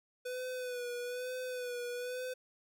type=tone with vibrato; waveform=square; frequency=496.4 Hz; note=B4; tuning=9 cents sharp; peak=-38 dBFS; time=0.25-2.34 s; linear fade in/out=10 ms; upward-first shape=sine; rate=1.1 Hz; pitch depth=41 cents each way; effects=none